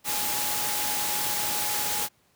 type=tone in noise; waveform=sine; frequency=837 Hz; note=G#5; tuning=13 cents sharp; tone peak=-35 dBFS; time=0.04-2.09 s; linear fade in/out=50 ms; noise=white; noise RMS=-28 dBFS; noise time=0.04-2.09 s; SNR=-10 dB; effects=pink hiss -65 dBFS RMS until 2.35 s + high-pass 80 Hz 12 dB/octave